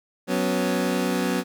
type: chord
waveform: 25% pulse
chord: F# suspended fourth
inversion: none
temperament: equal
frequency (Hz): 185 / 246.9 / 277.2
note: F#3 / B3 / C#4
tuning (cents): 0 / 0 / 0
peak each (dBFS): -22 / -22 / -24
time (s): 0.27-1.44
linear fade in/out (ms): 50
effects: none